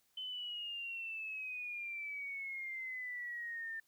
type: exponential sweep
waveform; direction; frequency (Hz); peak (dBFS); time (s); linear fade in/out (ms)
sine; down; 3058 to 1789; -40; 0.17-3.8; 5
effects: white hiss -75 dBFS RMS until 3.87 s